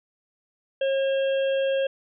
harmonic tone, 541 Hz, C#5, 42 cents flat, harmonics 1 / 3 / 5 / 6, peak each -21 / -36 / -38 / -38 dBFS, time 0.81-1.87 s, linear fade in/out 5 ms, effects none

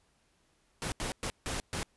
pink noise bursts at uneven times, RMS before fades -35 dBFS, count 5, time 0.82-0.92 / 1-1.12 / 1.23-1.3 / 1.46-1.6 / 1.73-1.83 s, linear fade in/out 0 ms, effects pink hiss -71 dBFS RMS until 1.96 s + resampled to 24000 Hz

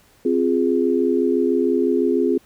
sine chord, F minor, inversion second, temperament equal, 261.6 / 349.2 / 415.3 Hz, C4 / F4 / Ab4, 0 / 0 / 0 cents, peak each -20 dBFS, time 0.25-2.38 s, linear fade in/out 5 ms, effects pink hiss -55 dBFS RMS until 2.45 s

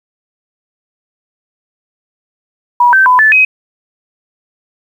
sine tone with pitch steps, 969 / 1551 / 1003 / 1746 / 2528 Hz, B5 / G6 / B5 / A6 / D#7, -33 / -19 / +26 / -14 / +27 cents, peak -4 dBFS, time 2.8-3.45 s, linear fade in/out 5 ms, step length 130 ms, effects 7-bit

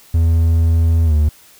triangle tone with pitch glide, 82.41 to 75.57 Hz, E2 to D#2, 0 to -50 cents, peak -8 dBFS, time 0.14-1.29 s, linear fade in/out 5 ms, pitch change -150 cents, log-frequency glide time 1.05-1.14 s, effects white hiss -46 dBFS RMS until 1.59 s

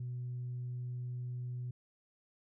sine tone, 123.7 Hz, B2, 3 cents sharp, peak -36 dBFS, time 0-1.71 s, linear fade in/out 5 ms, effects tanh soft clip ceiling -34 dBFS

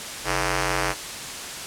5% pulse ring-modulated tone, 185 Hz, F#3, in tune, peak -8 dBFS, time 0.24-0.95 s, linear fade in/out 50 ms, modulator 235 Hz, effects white hiss -33 dBFS RMS until 1.66 s + low-pass 9000 Hz 12 dB/octave

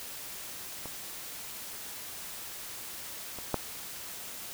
clicks, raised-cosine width 1 ms, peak -25 / -27 / -13 dBFS, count 3, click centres 0.857 / 3.387 / 3.543 s, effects white hiss -42 dBFS RMS until 4.53 s

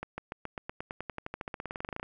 accelerating click train, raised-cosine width 0.5 ms, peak -21 dBFS, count 27, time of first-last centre 0.03-2.03 s, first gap 150 ms, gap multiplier 0.94, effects none

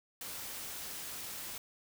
white noise, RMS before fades -43 dBFS, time 0.21-1.58 s, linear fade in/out 2 ms, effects none

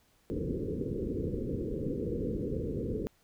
white low-pass noise, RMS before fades -34 dBFS, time 0.3-3.07 s, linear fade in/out 0 ms, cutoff 500 Hz, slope 96 dB/octave, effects pink hiss -68 dBFS RMS until 3.23 s

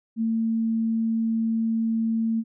sine tone, 225.4 Hz, A3, 42 cents sharp, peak -21 dBFS, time 0.16-2.44 s, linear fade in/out 50 ms, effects none

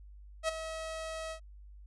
sawtooth tone with ADSR envelope, 642 Hz, E5, 46 cents flat, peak -23 dBFS, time 0.43-1.4 s, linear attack 54 ms, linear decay 15 ms, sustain -11 dB, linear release 90 ms, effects added 50 Hz sine -49 dBFS peak until 1.86 s + resampled to 24000 Hz

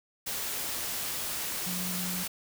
sine tone in noise, 180.9 Hz, F#3, 39 cents flat, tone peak -35 dBFS, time 1.66-2.24 s, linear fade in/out 10 ms, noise white, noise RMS -34 dBFS, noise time 0.26-2.28 s, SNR -4 dB, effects none

